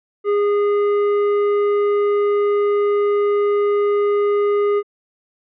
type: tone with tanh clipping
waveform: sine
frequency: 410.1 Hz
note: G#4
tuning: 22 cents flat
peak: -16 dBFS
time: 0.24-4.83 s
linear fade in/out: 50 ms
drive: 12 dB
effects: low-pass 2000 Hz 12 dB/octave